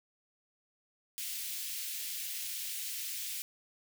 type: high-pass noise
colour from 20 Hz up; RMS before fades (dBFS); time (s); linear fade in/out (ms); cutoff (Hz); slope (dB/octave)
white; -39; 1.18-3.42; 0; 2200; 24
effects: none